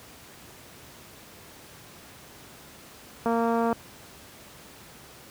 click train, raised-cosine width 1 ms, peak -13 dBFS, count 109, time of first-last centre 3.26-3.728 s, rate 231 Hz, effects pink hiss -48 dBFS RMS until 5.3 s + high-pass 80 Hz 12 dB/octave

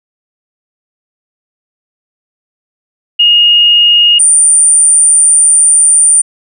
sine tone pair in turn, 2859 / 9077 Hz, F7 / C#9, +40 / +40 cents, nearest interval octave + minor sixth, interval 2000 cents, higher second, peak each -3 dBFS, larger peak neither, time 3.19-4.19 / 4.19-6.22 s, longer second, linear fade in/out 10 ms, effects none

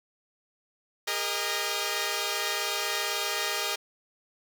5% pulse chord, Ab suspended second, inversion none, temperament equal with one note detuned, 405.6 / 466.2 / 622.3 Hz, Ab4 / Bb4 / Eb5, -41 / 0 / 0 cents, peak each -21 dBFS, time 1.07-3.76 s, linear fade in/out 10 ms, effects none

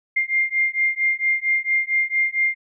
sine beating tone pair, 2107 / 2111.4 Hz, C7 / C7, +12 / +15 cents, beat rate 4.4 Hz, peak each -21 dBFS, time 0.16-2.55 s, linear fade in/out 10 ms, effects none

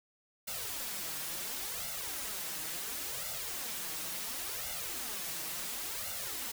white noise with flanger, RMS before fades -39 dBFS, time 0.47-6.52 s, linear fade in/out 10 ms, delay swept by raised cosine 1.4 to 6.4 ms, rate 0.71 Hz, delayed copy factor +0.75, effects none

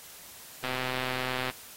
click train, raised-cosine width 0.3 ms, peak -16 dBFS, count 111, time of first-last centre 0.64-1.499 s, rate 128 Hz, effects white hiss -48 dBFS RMS until 1.76 s + AAC 48 kbps

